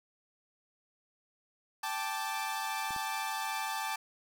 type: chord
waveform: sawtooth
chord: G suspended second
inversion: none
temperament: equal with one note detuned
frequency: 784 / 877.5 / 1174.7 Hz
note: G5 / A5 / D6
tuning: 0 / -5 / 0 cents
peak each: -36 / -32 / -36 dBFS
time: 1.83-3.96 s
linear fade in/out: 5 ms
type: clicks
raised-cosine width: 3 ms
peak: -36 dBFS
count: 2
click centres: 2.907 / 2.963 s
effects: none